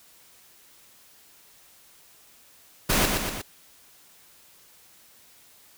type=noise with echo; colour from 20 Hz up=pink; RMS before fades=-22 dBFS; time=2.89-3.06 s; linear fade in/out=10 ms; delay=120 ms; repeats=3; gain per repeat=-4 dB; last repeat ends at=3.42 s; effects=white hiss -55 dBFS RMS until 5.77 s